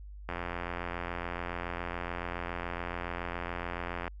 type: click train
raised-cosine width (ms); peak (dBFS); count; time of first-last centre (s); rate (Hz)
0.5; -20; 331; 0.29-4.079; 87.1
effects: added 50 Hz sine -43 dBFS peak until 4.2 s